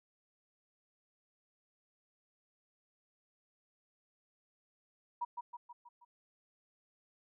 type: tone with echo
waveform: sine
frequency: 960 Hz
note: B5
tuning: 49 cents flat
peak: -33 dBFS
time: 5.21-5.25 s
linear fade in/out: 10 ms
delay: 160 ms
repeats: 5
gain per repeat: -5 dB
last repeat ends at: 6.05 s
effects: none